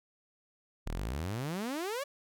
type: exponential sweep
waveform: sawtooth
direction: up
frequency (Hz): 34.65 to 587.3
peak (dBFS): -30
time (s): 0.86-2.04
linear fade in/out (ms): 10
effects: none